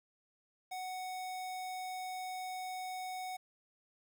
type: tone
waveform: square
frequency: 742 Hz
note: F#5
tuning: 5 cents sharp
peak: -40 dBFS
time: 0.71-3.37 s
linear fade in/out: 10 ms
effects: 11-bit